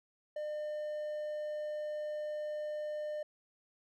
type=tone; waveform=triangle; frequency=603 Hz; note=D5; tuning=46 cents sharp; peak=-34 dBFS; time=0.36-3.23 s; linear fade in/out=5 ms; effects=none